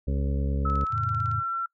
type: harmonic tone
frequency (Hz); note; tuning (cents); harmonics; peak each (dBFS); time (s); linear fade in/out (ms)
69.3; C#2; 0; 1 / 2 / 3 / 4 / 6 / 7 / 8; -25 / -31 / -35 / -37 / -41 / -42 / -43; 0.07-0.85; 10
type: tone with pitch glide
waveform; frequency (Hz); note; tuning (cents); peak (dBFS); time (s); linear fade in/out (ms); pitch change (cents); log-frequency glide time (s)
sine; 1300 to 1353.6; E6 to E6; -24 to +45; -26; 0.65-1.66; 5; +69; 0.87-0.98
type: click train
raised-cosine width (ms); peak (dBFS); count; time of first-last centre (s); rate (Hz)
0.2; -31; 12; 0.7-1.315; 17.9
type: chord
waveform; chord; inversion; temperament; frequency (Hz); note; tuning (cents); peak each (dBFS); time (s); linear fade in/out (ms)
sine; F augmented; none; equal; 87.31 / 110 / 138.59; F2 / A2 / C#3; 0 / 0 / 0; -33 / -29 / -34; 0.9-1.43; 50
effects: noise-tail reverb RT60 0.1 s tail -23 dB re dry